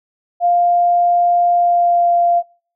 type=tone with pitch glide; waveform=sine; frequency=700 to 693.6 Hz; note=F5 to F5; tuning=+4 to -12 cents; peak=-10 dBFS; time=0.4-2.43 s; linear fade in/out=50 ms; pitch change=-16 cents; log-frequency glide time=1.55-2.14 s; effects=noise-tail reverb RT60 0.5 s tail -26 dB re dry